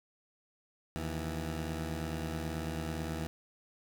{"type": "tone pair together", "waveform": "15% pulse", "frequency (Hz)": [77.78, 164.81], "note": ["D#2", "E3"], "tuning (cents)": [0, 0], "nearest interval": "octave + minor second", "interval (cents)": 1300, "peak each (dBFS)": [-30, -34], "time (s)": [0.96, 3.27], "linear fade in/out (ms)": 0, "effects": []}